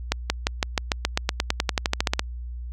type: accelerating click train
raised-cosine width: 0.2 ms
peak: -3 dBFS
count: 20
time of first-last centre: 0.12-2.194 s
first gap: 180 ms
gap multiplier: 0.94
effects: added 60 Hz sine -31 dBFS peak until 2.72 s